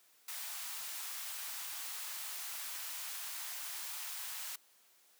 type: high-pass noise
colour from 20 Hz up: white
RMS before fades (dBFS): -43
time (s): 0.28-4.56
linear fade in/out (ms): 5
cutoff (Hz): 770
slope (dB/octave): 24
effects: white hiss -67 dBFS RMS until 5.19 s + high-pass 300 Hz 12 dB/octave